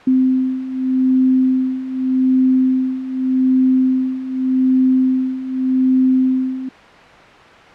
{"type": "beating tone pair", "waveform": "sine", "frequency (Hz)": [258.5, 259.34], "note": ["C4", "C4"], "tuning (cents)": [-21, -15], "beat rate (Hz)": 0.84, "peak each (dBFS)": [-18, -14], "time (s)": [0.07, 6.69], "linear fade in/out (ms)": 5, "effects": ["white hiss -40 dBFS RMS until 7.74 s", "low-pass 2000 Hz 12 dB/octave"]}